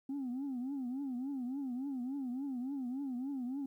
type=tone with vibrato; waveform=sine; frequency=262.3 Hz; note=C4; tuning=4 cents sharp; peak=-34 dBFS; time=0.09-3.66 s; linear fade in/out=5 ms; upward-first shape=triangle; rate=3.5 Hz; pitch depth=170 cents each way; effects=tanh soft clip ceiling -34 dBFS + 12-bit